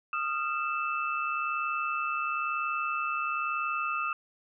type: tone cluster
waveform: sine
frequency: 1234 / 1375 / 2640 Hz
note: D#6 / F6 / E7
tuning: -15 / -27 / +2 cents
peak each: -31 / -34 / -34 dBFS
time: 0.13-4.13 s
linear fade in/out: 2 ms
effects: none